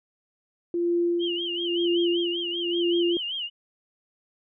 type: tone with tremolo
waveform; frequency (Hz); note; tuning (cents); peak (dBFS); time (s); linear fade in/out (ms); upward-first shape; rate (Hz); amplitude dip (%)
sine; 345.2; F4; -20; -20; 0.74-3.17; 2; sine; 1; 75
type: tone with vibrato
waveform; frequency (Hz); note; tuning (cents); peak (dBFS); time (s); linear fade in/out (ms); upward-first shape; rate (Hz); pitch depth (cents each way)
sine; 3013; F#7; +31; -28; 1.19-3.5; 50; sine; 5.2; 130
effects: none